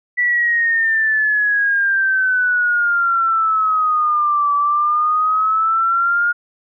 sine exponential two-way sweep, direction down then up, 1967 to 1152 to 1427 Hz, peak -13 dBFS, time 0.17-6.33 s, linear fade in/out 20 ms, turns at 4.54 s, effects none

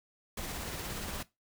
pink noise with tremolo, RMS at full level -38 dBFS, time 0.37-1.23 s, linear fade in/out 5 ms, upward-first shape sine, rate 17 Hz, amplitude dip 25%, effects noise-tail reverb RT60 0.2 s tail -18 dB re dry

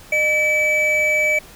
triangle tone pair together, 609.2 / 2300 Hz, D#5 / D7, -37 / -37 cents, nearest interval octave + major seventh, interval 2300 cents, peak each -20 / -14 dBFS, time 0.12-1.39 s, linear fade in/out 5 ms, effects pink hiss -43 dBFS RMS until 1.55 s

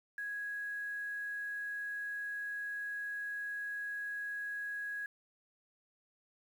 sine tone with quantisation, 1661.2 Hz, G#6, in tune, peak -37 dBFS, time 0.18-5.06 s, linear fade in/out 2 ms, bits 10, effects none

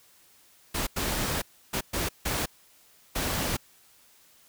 pink noise bursts at uneven times, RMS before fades -29 dBFS, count 6, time 0.74-0.87 / 0.96-1.42 / 1.73-1.81 / 1.93-2.09 / 2.25-2.46 / 3.15-3.57 s, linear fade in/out 10 ms, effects white hiss -59 dBFS RMS until 4.48 s

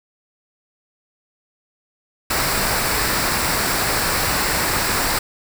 pink noise with comb filter, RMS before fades -20 dBFS, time 2.3-5.19 s, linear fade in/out 5 ms, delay 0.31 ms, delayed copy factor -0.5, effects none

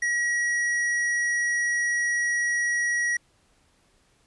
sine tone with hard clipping, 1912 Hz, A#6, 43 cents sharp, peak -24 dBFS, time 0.02-3.17 s, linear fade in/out 5 ms, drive 9 dB, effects pink hiss -64 dBFS RMS until 4.26 s + resampled to 24000 Hz

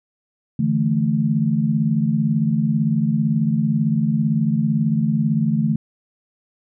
sine chord, D suspended second, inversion none, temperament equal, 146.83 / 164.81 / 220 Hz, D3 / E3 / A3, 0 / 0 / 0 cents, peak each -21 / -21 / -19 dBFS, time 0.59-5.76 s, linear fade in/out 5 ms, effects none

